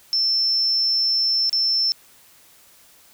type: tone with dropouts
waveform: sine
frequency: 5340 Hz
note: E8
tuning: 22 cents sharp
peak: -17 dBFS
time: 0.13-1.92 s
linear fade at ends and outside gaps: 0 ms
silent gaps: 1.495-1.529 s
effects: white hiss -52 dBFS RMS until 3.13 s